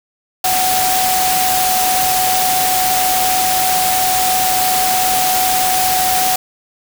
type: tone in noise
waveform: sine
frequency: 744 Hz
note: F#5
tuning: 9 cents sharp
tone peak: -15 dBFS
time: 0.44-6.36 s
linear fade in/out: 5 ms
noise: white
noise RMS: -17 dBFS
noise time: 0.44-6.36 s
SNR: -1 dB
effects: none